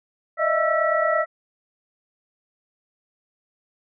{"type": "tone cluster", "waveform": "sine", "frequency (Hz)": [603, 632, 670, 1329, 1936], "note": ["D5", "D#5", "E5", "E6", "B6"], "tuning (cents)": [46, 27, 28, 14, -35], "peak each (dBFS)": [-26, -23, -26, -23, -26], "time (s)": [0.37, 1.26], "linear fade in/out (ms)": 50, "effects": []}